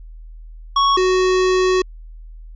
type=tone pair in turn; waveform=square; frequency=1111 / 370.8 Hz; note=C#6 / F#4; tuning=+4 / +4 cents; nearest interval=octave + perfect fifth; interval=1900 cents; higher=first; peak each=-13 / -14 dBFS; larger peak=first; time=0.76-0.97 / 0.97-1.82 s; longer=second; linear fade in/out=5 ms; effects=added 40 Hz sine -34 dBFS peak until 2.55 s + resampled to 16000 Hz